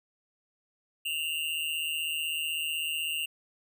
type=tone with amplitude modulation; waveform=square; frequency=2794 Hz; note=F7; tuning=in tune; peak=-27 dBFS; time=1.05-3.26 s; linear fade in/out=10 ms; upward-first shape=sine; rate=156 Hz; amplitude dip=75%; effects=none